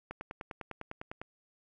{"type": "click train", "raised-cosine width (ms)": 0.5, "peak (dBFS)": -25, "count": 12, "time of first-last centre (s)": [0.11, 1.216], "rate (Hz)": 9.95, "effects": []}